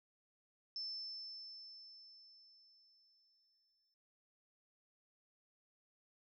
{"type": "tone with exponential decay", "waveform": "sine", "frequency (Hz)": 5290, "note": "E8", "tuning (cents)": 5, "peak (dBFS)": -40, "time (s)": [0.76, 3.94], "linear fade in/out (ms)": 1, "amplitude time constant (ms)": 690, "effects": []}